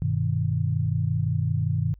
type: chord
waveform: sine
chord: G augmented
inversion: none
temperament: equal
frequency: 98 / 123.47 / 155.56 Hz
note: G2 / B2 / D#3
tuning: 0 / 0 / 0 cents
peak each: -26 dBFS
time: 0.02-1.94 s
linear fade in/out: 0 ms
effects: added 50 Hz sine -47 dBFS peak until 1.99 s